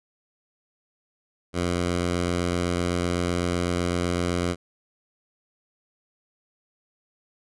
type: tone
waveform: 10% pulse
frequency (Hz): 87.9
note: F2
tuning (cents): +12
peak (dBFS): -15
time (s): 1.53-4.56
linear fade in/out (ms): 50
effects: resampled to 24000 Hz